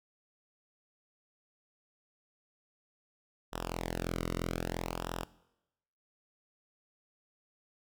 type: tone with flanger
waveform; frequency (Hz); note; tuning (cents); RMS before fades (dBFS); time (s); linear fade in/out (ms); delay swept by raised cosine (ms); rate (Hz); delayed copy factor
sawtooth; 42.91; F1; -30; -37; 3.52-5.25; 20; 0.45 to 1.21; 0.63; -0.8
effects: noise-tail reverb RT60 0.9 s tail -20 dB re dry